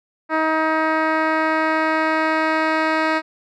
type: tone with low-pass filter sweep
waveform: 10% pulse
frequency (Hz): 316.3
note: D#4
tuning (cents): +29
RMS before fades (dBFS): -19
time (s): 0.29-3.22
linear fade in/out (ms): 50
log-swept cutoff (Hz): 1700 to 3000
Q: 1.1
effects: none